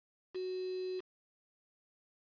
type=tone with quantisation; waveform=sine; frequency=370 Hz; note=F#4; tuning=in tune; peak=-36 dBFS; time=0.34-1.01 s; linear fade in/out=20 ms; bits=8; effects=resampled to 11025 Hz